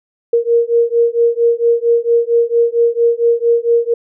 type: beating tone pair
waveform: sine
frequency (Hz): 466.2 / 470.6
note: A#4 / A#4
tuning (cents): 0 / +16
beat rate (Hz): 4.4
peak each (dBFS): -13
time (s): 0.33-3.94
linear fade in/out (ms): 5
effects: none